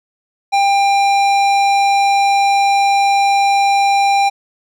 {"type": "tone with hard clipping", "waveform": "sine", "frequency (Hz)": 796, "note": "G5", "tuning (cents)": 26, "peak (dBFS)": -12, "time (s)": [0.52, 4.3], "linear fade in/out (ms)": 20, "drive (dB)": 14, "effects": []}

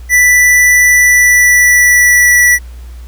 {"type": "tone with pitch glide", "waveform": "square", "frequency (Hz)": [1975.5, 1953.9], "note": ["B6", "B6"], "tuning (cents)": [0, -19], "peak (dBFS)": -5, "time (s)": [0.09, 2.59], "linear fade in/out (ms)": 50, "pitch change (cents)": -19, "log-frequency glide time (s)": [0.89, 2.39], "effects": ["added 60 Hz sine -26 dBFS peak until 3.07 s", "pink hiss -44 dBFS RMS until 3.07 s"]}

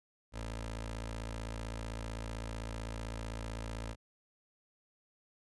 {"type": "tone with notch filter", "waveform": "15% pulse", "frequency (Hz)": 55.7, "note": "A1", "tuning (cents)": 22, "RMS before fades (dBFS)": -41, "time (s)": [0.32, 3.96], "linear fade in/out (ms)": 50, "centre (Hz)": 160, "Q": 1.1, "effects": ["resampled to 24000 Hz"]}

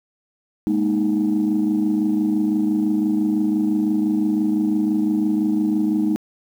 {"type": "chord", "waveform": "sine", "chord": "Ab suspended second", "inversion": "none", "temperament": "just", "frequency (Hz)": [207.7, 233.6, 311.5], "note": ["Ab3", "Bb3", "Eb4"], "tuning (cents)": [0, 4, 2], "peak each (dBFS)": [-20, -24, -18], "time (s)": [0.67, 6.16], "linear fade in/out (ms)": 0, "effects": ["tanh soft clip ceiling -11 dBFS", "8-bit"]}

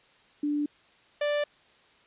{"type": "tone pair in turn", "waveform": ["sine", "45% pulse"], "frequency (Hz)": [293.7, 587.4], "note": ["D4", "D5"], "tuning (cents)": [0, 0], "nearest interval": "octave", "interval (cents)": 1200, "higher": "second", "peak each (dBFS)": -25, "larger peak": "neither", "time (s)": [[0.43, 0.66], [1.21, 1.44]], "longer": "neither", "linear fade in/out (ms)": 5, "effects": ["white hiss -60 dBFS RMS until 2.06 s", "resampled to 8000 Hz"]}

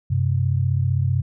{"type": "tone pair together", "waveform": "sine", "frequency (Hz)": [95.22, 130.81], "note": ["G2", "C3"], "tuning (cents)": [-50, 0], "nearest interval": "perfect fourth", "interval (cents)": 550, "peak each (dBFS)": -20, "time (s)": [0.1, 1.22], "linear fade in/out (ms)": 10, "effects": []}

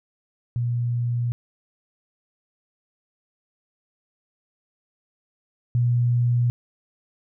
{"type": "tone pair in turn", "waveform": "sine", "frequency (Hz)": [120, 120.9], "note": ["B2", "B2"], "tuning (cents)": [-49, -36], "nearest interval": "unison", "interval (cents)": 13, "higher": "second", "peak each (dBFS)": [-21, -17], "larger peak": "second", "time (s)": [[0.56, 1.32], [5.75, 6.5]], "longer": "first", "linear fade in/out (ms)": 0, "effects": []}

